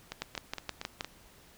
two click trains, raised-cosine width 0.2 ms, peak -16 / -20 dBFS, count 6 / 5, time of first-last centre 0.22-1.009 / 0.12-1.046 s, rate 6.34 / 4.32 Hz, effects pink hiss -58 dBFS RMS until 1.57 s

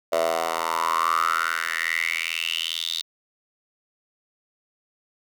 10% pulse tone with high-pass filter sweep, 82.41 Hz, E2, in tune, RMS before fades -25 dBFS, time 0.12-3.02 s, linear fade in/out 10 ms, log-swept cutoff 620 to 3900 Hz, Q 7.4, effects none

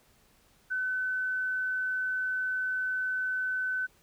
sine tone, 1513 Hz, F#6, 38 cents sharp, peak -28 dBFS, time 0.7-3.87 s, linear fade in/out 20 ms, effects pink hiss -64 dBFS RMS until 4.02 s

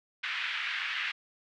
pink band-pass noise, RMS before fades -34 dBFS, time 0.23-1.12 s, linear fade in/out 10 ms, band 1600 to 3100 Hz, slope 24 dB/octave, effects none

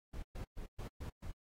brown noise bursts, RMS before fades -43 dBFS, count 6, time 0.13-1.318 s, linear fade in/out 10 ms, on 98 ms, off 120 ms, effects AAC 48 kbps

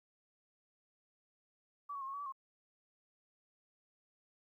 sine tone with pitch steps, 1150 / 1113 / 1067 / 1093 / 1136 / 1153 / 1074 Hz, D6 / C#6 / C6 / C#6 / C#6 / D6 / C6, -37 / +7 / +34 / -25 / +42 / -32 / +45 cents, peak -40 dBFS, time 1.89-2.324 s, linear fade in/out 10 ms, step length 62 ms, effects 13-bit

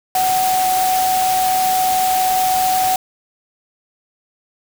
sine tone in noise, 747 Hz, F#5, 16 cents sharp, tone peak -14 dBFS, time 0.15-2.96 s, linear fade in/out 2 ms, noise white, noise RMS -23 dBFS, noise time 0.15-2.96 s, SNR +6 dB, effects none

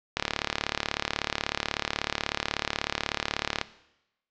click train, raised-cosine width 0.2 ms, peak -7 dBFS, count 126, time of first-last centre 0.17-3.614 s, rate 36.3 Hz, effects noise-tail reverb RT60 0.9 s tail -17 dB re dry + low-pass 5000 Hz 12 dB/octave

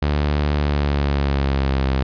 sawtooth tone with pitch glide, 73.42 to 66.55 Hz, D2 to C2, 0 to +30 cents, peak -13 dBFS, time 0.02-2.03 s, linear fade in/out 5 ms, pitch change -170 cents, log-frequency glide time 0.57-1.89 s, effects resampled to 11025 Hz

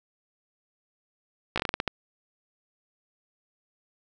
slowing click train, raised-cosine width 0.3 ms, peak -10 dBFS, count 9, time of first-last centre 1.56-1.877 s, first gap 16 ms, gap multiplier 1.25, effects none

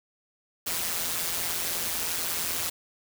white noise with amplitude modulation, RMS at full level -27 dBFS, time 0.66-2.7 s, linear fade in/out 10 ms, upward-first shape sine, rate 169 Hz, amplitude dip 65%, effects none

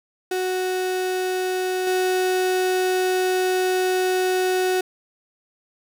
35% pulse tone with level steps, 370 Hz, F#4, in tune, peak -20 / -17 dBFS, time 0.31-4.81 s, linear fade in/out 5 ms, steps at 1.87 s, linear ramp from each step 2 ms, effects none

